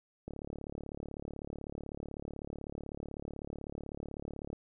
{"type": "click train", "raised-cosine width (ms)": 2, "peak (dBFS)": -28, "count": 154, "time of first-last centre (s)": [0.28, 4.53], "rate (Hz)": 36, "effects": []}